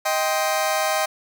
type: chord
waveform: sawtooth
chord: C minor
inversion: first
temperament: just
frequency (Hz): 627.9 / 784.9 / 1046.5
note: Eb5 / G5 / C6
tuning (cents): +16 / +2 / 0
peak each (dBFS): -19 / -20 / -24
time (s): 0.05-1.06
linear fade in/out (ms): 10
effects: none